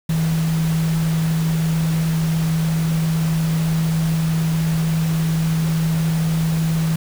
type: tone in noise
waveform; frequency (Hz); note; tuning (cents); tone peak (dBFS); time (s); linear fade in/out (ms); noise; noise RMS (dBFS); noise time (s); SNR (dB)
sine; 161.5; E3; -35; -16; 0.09-6.96; 5; pink; -31; 0.09-6.96; +12
effects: none